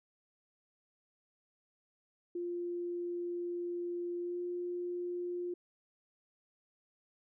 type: tone with pitch glide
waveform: sine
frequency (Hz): 349.2 to 353.1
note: F4 to F4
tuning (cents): 0 to +19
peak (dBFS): -35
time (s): 2.35-5.54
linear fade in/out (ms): 5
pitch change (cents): +19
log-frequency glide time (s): 4.2-4.4
effects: none